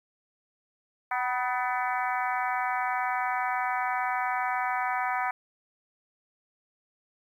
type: harmonic tone with a mistuned harmonic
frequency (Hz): 251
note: B3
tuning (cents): +28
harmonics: 3 / 4 / 5 / 6 / 7 / 8 / 9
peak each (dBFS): -30 / -32 / -34 / -36 / -37 / -38 / -39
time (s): 1.11-5.31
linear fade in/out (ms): 5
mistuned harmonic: 4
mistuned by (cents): -42
effects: 10-bit